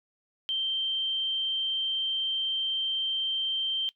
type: tone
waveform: sine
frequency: 3136 Hz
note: G7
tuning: in tune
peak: -26 dBFS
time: 0.49-3.89 s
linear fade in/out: 0 ms
effects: noise-tail reverb RT60 0.1 s tail -18 dB re dry